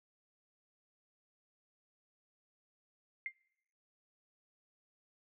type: tone with exponential decay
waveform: sine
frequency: 2100 Hz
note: C7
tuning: 6 cents sharp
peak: -32 dBFS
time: 3.26-3.34 s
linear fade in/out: 1 ms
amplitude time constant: 16 ms
effects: noise-tail reverb RT60 0.9 s tail -26 dB re dry